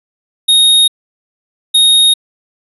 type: tone pair in turn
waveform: square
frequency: 3729 / 3729 Hz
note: A#7 / A#7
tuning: 0 / 0 cents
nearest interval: unison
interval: 0 cents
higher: neither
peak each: -6 dBFS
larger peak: neither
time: 0.48-0.88 / 1.74-2.14 s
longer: neither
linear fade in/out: 10 ms
effects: resampled to 32000 Hz